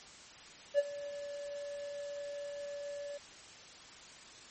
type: tone with ADSR envelope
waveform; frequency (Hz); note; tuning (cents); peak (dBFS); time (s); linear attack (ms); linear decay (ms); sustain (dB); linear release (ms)
triangle; 574; D5; -40; -21; 0.74-3.18; 46; 35; -17; 12
effects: white hiss -53 dBFS RMS until 4.5 s + MP3 32 kbps